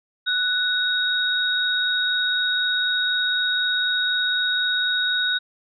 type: tone pair together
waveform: sine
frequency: 1482 / 3771 Hz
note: F#6 / A#7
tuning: +2 / +19 cents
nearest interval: octave + major third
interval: 1617 cents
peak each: -22 / -22 dBFS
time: 0.26-5.39 s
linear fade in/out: 20 ms
effects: none